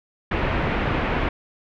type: low-pass noise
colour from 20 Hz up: pink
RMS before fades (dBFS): -23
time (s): 0.31-1.29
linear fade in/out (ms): 5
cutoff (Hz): 2600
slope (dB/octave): 24
effects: none